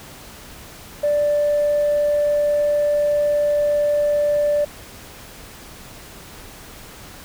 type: tone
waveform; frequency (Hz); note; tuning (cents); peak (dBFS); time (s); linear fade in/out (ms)
sine; 587.3; D5; 0; -14; 1.03-4.65; 10
effects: tanh soft clip ceiling -12 dBFS + pink hiss -40 dBFS RMS until 7.24 s